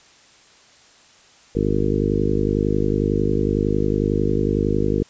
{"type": "harmonic tone with a mistuned harmonic", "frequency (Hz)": 51, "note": "G#1", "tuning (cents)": -31, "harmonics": [1, 2, 3, 4, 5, 6, 7, 8, 9], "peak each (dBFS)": [-26, -26, -26, -26, -26, -26, -26, -26, -26], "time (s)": [1.55, 5.03], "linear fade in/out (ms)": 5, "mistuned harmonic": 1, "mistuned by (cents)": -30, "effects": ["white hiss -51 dBFS RMS until 5.09 s", "resampled to 16000 Hz"]}